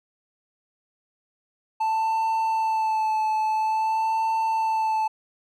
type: tone with vibrato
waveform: triangle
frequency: 880 Hz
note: A5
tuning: in tune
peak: -19 dBFS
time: 1.8-5.08 s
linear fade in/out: 10 ms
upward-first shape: sine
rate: 0.49 Hz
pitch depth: 23 cents each way
effects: none